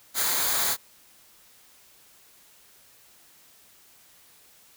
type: noise with comb filter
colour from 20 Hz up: white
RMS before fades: -25 dBFS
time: 0.14-0.77 s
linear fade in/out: 50 ms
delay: 0.36 ms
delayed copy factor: -0.55
effects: white hiss -56 dBFS RMS until 4.76 s

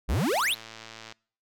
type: exponential sweep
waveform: square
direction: up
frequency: 46 to 4356 Hz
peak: -24 dBFS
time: 0.08-0.55 s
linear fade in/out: 20 ms
type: click train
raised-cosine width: 0.2 ms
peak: -25 dBFS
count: 91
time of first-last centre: 0.32-1.124 s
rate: 112 Hz
effects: noise-tail reverb RT60 0.5 s tail -25 dB re dry

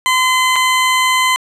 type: tone with dropouts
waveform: 20% pulse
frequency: 1025 Hz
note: C6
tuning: 36 cents flat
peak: -6 dBFS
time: 0.06-1.36 s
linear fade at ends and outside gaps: 0 ms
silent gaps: 0.558-0.562 s
effects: low-pass 11000 Hz 12 dB/octave

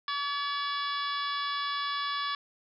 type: harmonic tone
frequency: 570 Hz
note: C#5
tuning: 48 cents sharp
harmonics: 2 / 3 / 4 / 5 / 6 / 7 / 8 / 9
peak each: -32 / -37 / -44 / -45 / -37 / -42 / -45 / -44 dBFS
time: 0.08-2.35 s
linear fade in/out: 2 ms
effects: none

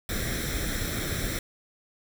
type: noise with comb filter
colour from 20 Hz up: pink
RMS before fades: -30 dBFS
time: 0.09-1.39 s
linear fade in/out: 2 ms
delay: 0.53 ms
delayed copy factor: +0.75
effects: none

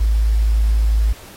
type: tone with quantisation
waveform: sine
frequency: 54 Hz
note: A1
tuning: 32 cents flat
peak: -12 dBFS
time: 0-1.13 s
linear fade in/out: 10 ms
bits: 7
effects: pink hiss -41 dBFS RMS until 1.36 s + AAC 48 kbps

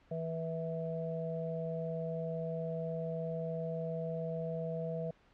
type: harmonic tone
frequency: 163.4 Hz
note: E3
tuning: 15 cents flat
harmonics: 1 / 3 / 4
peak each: -38 / -40 / -40 dBFS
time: 0.11-5.11 s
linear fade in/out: 5 ms
effects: pink hiss -66 dBFS RMS until 5.33 s + low-pass 3000 Hz 12 dB/octave

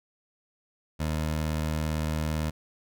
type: tone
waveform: 20% pulse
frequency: 77.78 Hz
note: D#2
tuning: in tune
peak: -22 dBFS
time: 0.99-2.51 s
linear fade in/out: 20 ms
effects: none

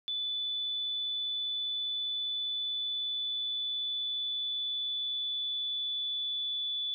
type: tone with pitch glide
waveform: sine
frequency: 3485 to 3463 Hz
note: A7 to A7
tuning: -17 to -28 cents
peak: -31 dBFS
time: 0.08-6.94 s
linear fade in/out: 0 ms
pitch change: -11 cents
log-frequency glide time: 2.46-6.76 s
effects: none

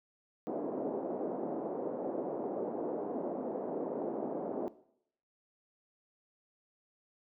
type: band-pass noise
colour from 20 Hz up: pink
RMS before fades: -37 dBFS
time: 0.47-4.68 s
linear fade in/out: 0 ms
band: 260 to 690 Hz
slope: 24 dB/octave
effects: noise-tail reverb RT60 0.7 s tail -18 dB re dry

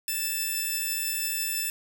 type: tone pair together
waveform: 5% pulse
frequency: 1760 / 2637 Hz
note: A6 / E7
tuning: 0 / 0 cents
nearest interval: perfect fifth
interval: 700 cents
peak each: -23 / -19 dBFS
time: 0.08-1.7 s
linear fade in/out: 2 ms
effects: none

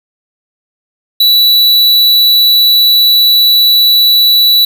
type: tone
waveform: square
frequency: 3945 Hz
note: B7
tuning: 3 cents flat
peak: -5 dBFS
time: 1.2-4.65 s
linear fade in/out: 5 ms
effects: none

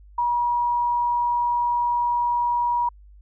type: tone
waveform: sine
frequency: 960 Hz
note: B5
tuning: 49 cents flat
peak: -19 dBFS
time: 0.18-2.89 s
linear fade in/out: 5 ms
effects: added 50 Hz sine -45 dBFS peak until 3.21 s

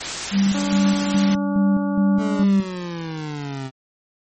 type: noise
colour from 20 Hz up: white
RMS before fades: -26 dBFS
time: 0-1.35 s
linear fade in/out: 10 ms
type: tone with tremolo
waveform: sine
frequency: 196.8 Hz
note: G3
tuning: 7 cents sharp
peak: -14 dBFS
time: 0.31-2.66 s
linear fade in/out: 50 ms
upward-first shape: square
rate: 2.4 Hz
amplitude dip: 55%
type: harmonic tone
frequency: 286.8 Hz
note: D4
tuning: 41 cents flat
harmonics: 1 / 2 / 3 / 4 / 5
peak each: -24 / -30 / -34 / -36 / -38 dBFS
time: 0.54-2.44 s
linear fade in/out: 10 ms
type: exponential sweep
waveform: 25% pulse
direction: down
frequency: 221.1 to 130.4 Hz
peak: -23 dBFS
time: 2.17-3.71 s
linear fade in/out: 50 ms
effects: MP3 32 kbps

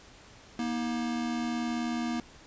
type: tone pair together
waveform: square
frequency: 237.8 / 316.8 Hz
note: A#3 / D#4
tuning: +35 / +31 cents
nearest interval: perfect fourth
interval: 496 cents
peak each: -31 / -37 dBFS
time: 0.59-2.2 s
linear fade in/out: 2 ms
effects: pink hiss -53 dBFS RMS until 2.46 s + resampled to 16000 Hz

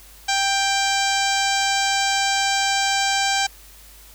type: harmonic tone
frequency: 787 Hz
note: G5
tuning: 7 cents sharp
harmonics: 1 / 2 / 3 / 4 / 5 / 6 / 7 / 8 / 9 / 10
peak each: -22 / -25 / -27 / -28 / -29 / -30 / -30 / -31 / -32 / -32 dBFS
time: 0.28-3.47 s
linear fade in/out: 10 ms
effects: added 50 Hz sine -47 dBFS peak until 4.14 s + white hiss -47 dBFS RMS until 4.14 s

